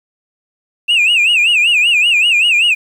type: tone with vibrato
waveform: sine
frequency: 2639 Hz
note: E7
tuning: 1 cent sharp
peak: -6 dBFS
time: 0.88-2.75 s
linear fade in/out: 20 ms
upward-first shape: sine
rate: 5.2 Hz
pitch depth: 170 cents each way
effects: tanh soft clip ceiling -7 dBFS + 7-bit